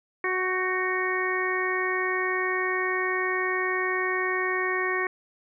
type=harmonic tone with a mistuned harmonic; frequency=370 Hz; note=F#4; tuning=in tune; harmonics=1 / 2 / 3 / 4 / 5 / 6; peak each=-29 / -37 / -31 / -38 / -28 / -32 dBFS; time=0.24-5.07 s; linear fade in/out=2 ms; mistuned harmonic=4; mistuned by=+42 cents; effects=none